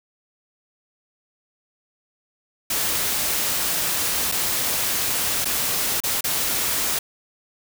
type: noise with dropouts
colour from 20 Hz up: white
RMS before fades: -23 dBFS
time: 2.7-6.99 s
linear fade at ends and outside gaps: 5 ms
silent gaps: 4.317-4.321 / 5.446-5.454 / 6.004-6.036 / 6.209-6.241 s
effects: none